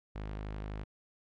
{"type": "tone", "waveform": "sawtooth", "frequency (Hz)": 51.91, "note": "G#1", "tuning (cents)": 0, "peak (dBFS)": -34, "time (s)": [0.15, 0.84], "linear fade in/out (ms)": 10, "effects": ["low-pass 3000 Hz 12 dB/octave", "AAC 64 kbps"]}